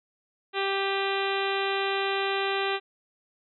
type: harmonic tone with a mistuned harmonic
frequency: 392 Hz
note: G4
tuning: in tune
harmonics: 1 / 2 / 3 / 4 / 5 / 6 / 7 / 8 / 9 / 10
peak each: -29 / -32 / -34 / -35 / -36 / -37 / -37 / -38 / -39 / -39 dBFS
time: 0.53-2.8 s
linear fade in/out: 50 ms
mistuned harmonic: 6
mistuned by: +41 cents
effects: none